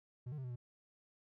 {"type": "tone with pitch steps", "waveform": "triangle", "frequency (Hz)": [123.5, 151.1, 131.8, 124.8, 121.4], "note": ["B2", "D3", "C3", "B2", "B2"], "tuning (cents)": [0, 50, 13, 19, -29], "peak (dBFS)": -39, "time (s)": [0.26, 0.56], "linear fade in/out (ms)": 10, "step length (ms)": 60, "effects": []}